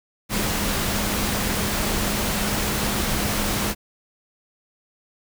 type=tone in noise; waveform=sine; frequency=205.9 Hz; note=G#3; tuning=15 cents flat; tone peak=-30 dBFS; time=0.29-3.75 s; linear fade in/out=50 ms; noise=pink; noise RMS=-24 dBFS; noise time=0.29-3.75 s; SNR=-9 dB; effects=none